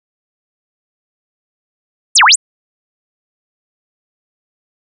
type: exponential two-way sweep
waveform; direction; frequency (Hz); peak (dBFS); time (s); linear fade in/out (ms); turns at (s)
sine; down then up; 9956 to 793 to 9956; -4; 2.15-2.36; 10; 2.24
effects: none